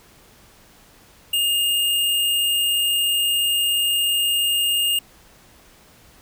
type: tone with sample-and-hold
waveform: sine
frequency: 2831 Hz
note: F7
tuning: 23 cents sharp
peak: -17 dBFS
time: 1.33-4.99 s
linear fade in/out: 5 ms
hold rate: 11025 Hz
effects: pink hiss -51 dBFS RMS until 6.21 s